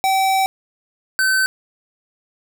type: tone pair in turn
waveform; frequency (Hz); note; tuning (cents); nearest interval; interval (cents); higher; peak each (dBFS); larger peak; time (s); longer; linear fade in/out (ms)
square; 769 / 1533.1; G5 / G6; -33 / -39; octave; 1194; second; -15; neither; 0.04-0.46 / 1.19-1.46; first; 0
effects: none